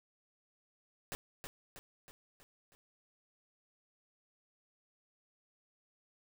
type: noise with echo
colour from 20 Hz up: pink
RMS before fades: -41 dBFS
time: 1.12-1.15 s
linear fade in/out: 0 ms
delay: 320 ms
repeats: 5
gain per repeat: -5 dB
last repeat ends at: 2.75 s
effects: none